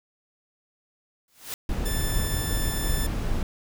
white noise with exponential growth, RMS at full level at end -30 dBFS, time 1.28-1.54 s, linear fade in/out 1 ms, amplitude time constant 55 ms
brown noise, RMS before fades -26 dBFS, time 1.69-3.43 s, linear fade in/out 2 ms
5% pulse tone, 1760 Hz, A6, in tune, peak -20 dBFS, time 1.85-3.07 s, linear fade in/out 10 ms
effects none

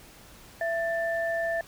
sine tone pair together, 667.2 / 1772 Hz, E5 / A6, +21 / +12 cents, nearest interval octave + perfect fourth, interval 1691 cents, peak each -27 / -31 dBFS, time 0.61-1.61 s, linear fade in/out 2 ms, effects pink hiss -51 dBFS RMS until 1.67 s

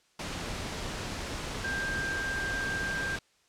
sine tone in noise, 1587 Hz, G6, 21 cents sharp, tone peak -31 dBFS, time 1.64-3.16 s, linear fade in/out 5 ms, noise pink, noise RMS -36 dBFS, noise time 0.19-3.19 s, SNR +2 dB, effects white hiss -67 dBFS RMS until 3.48 s + low-pass 7000 Hz 12 dB/octave

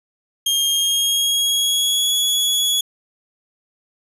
sawtooth tone with pitch glide, 3221 to 3373 Hz, G7 to G#7, +46 to +26 cents, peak -13 dBFS, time 0.46-2.81 s, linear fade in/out 5 ms, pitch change +80 cents, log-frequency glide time 0.67-2.13 s, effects resampled to 32000 Hz

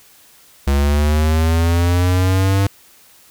square linear sweep, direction up, 68.9 to 99.1 Hz, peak -13 dBFS, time 0.67-2.67 s, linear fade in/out 5 ms, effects white hiss -48 dBFS RMS until 3.3 s

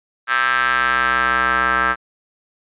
sawtooth ring-modulated tone, 126.1 Hz, B2, 36 cents sharp, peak -8 dBFS, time 0.27-1.96 s, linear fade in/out 50 ms, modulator 1450 Hz, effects resampled to 8000 Hz

